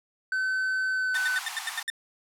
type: tone with pitch glide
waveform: triangle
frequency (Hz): 1525 to 1508.4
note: G6 to F#6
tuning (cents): -48 to +33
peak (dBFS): -23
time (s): 0.32-1.39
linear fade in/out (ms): 2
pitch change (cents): -19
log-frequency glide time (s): 0.91-1.2
type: high-pass noise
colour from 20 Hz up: pink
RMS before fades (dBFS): -37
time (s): 1.14-1.83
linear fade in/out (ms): 5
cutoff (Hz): 720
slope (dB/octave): 96
type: tone bursts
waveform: 30% pulse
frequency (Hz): 1805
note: A6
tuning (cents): +44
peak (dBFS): -25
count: 8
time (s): 1.15-1.901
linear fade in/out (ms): 2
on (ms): 23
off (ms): 81
effects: low-pass 12000 Hz 12 dB/octave